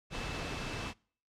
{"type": "tone in noise", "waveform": "sine", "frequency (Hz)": 2628, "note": "E7", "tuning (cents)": -6, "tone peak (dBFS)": -47, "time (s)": [0.1, 0.94], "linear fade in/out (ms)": 50, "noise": "pink", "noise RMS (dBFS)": -38, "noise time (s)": [0.1, 0.94], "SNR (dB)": -12, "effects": ["noise-tail reverb RT60 0.5 s tail -26 dB re dry", "low-pass 5000 Hz 12 dB/octave"]}